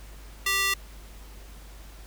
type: tone with high-pass filter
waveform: square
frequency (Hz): 392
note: G4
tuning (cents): 0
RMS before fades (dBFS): -25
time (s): 0.46-0.74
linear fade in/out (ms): 5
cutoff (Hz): 1900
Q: 1.2
effects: added 50 Hz sine -43 dBFS peak until 2.06 s + pink hiss -51 dBFS RMS until 2.06 s